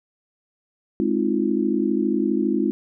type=chord; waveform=sine; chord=F minor seventh; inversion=first; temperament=just; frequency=209.5 / 261.9 / 314.3 / 349.2 Hz; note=Ab3 / C4 / Eb4 / F4; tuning=+15 / +2 / +18 / 0 cents; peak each=-24 dBFS; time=1-2.71 s; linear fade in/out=0 ms; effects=none